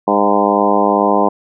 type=harmonic tone with a mistuned harmonic; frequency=102.2 Hz; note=G#2; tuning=27 cents flat; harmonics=2 / 3 / 4 / 5 / 6 / 7 / 8 / 9 / 10; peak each=-19 / -19 / -19 / -19 / -19 / -19 / -19 / -19 / -19 dBFS; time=0.07-1.29 s; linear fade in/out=10 ms; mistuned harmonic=8; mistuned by=-16 cents; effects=none